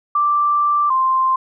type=tone pair in turn; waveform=sine; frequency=1174.7 / 1046.8 Hz; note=D6 / C6; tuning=0 / 0 cents; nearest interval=major second; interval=200 cents; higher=first; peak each=-13 dBFS; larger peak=neither; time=0.15-0.9 / 0.9-1.36 s; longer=first; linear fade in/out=5 ms; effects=none